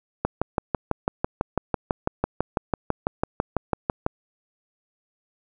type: click train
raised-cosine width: 1 ms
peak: -7 dBFS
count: 24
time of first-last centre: 0.25-4.064 s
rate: 6.03 Hz
effects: none